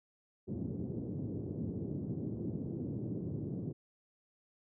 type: band-pass noise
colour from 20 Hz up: pink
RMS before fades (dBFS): -39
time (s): 0.47-3.73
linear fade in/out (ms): 20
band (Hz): 100 to 370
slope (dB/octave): 24
effects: none